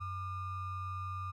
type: ring-modulated tone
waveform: triangle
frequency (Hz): 646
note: E5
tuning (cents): -35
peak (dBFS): -32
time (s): 0-1.32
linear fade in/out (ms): 20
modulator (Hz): 553
effects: none